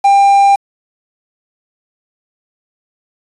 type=tone with quantisation; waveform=triangle; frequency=796 Hz; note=G5; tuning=26 cents sharp; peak=-3 dBFS; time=0.04-0.56 s; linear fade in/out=10 ms; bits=5; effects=resampled to 24000 Hz